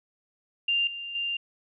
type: tone with level steps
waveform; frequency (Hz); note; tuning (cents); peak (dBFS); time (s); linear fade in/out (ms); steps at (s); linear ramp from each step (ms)
sine; 2792; F7; -1; -22 / -34 / -27; 0.68-1.37; 5; 0.87 / 1.15; 2
effects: none